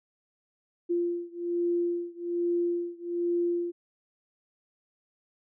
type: beating tone pair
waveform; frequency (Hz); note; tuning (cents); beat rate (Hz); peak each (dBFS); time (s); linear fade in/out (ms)
sine; 346 / 347.2; F4 / F4; -16 / -10; 1.2; -29 / -30; 0.89-3.72; 20
effects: none